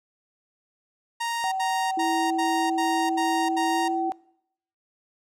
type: tone bursts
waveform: sawtooth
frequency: 932.3 Hz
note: A#5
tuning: in tune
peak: -22 dBFS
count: 7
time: 1.2-3.884 s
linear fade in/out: 10 ms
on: 320 ms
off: 74 ms
type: tone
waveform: sine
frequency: 763 Hz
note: G5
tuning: 47 cents flat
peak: -25 dBFS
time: 1.44-4.12 s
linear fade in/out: 0 ms
type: tone with pitch glide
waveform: sine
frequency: 328.7 to 334.1 Hz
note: E4 to E4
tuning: -5 to +23 cents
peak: -26 dBFS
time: 1.97-4.1 s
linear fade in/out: 5 ms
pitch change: +28 cents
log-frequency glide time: 3.69-3.8 s
effects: noise-tail reverb RT60 0.7 s tail -22 dB re dry + low-pass 11000 Hz 12 dB/octave